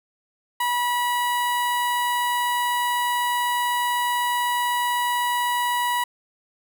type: tone with notch filter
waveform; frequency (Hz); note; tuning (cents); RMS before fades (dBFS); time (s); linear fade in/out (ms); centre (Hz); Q
sawtooth; 972; B5; -28; -23; 0.6-6.04; 5; 5500; 1.3
effects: none